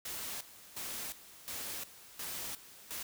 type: noise with tremolo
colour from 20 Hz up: white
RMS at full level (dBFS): -41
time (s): 0.05-3.03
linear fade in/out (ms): 5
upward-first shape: square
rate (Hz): 1.4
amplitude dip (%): 80
effects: none